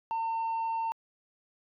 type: tone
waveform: sine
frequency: 906 Hz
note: A#5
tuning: 50 cents flat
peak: -26 dBFS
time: 0.11-0.92 s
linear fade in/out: 0 ms
effects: tanh soft clip ceiling -28 dBFS